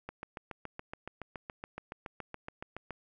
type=click train; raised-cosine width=0.5 ms; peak=-25 dBFS; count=21; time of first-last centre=0.09-2.907 s; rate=7.1 Hz; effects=none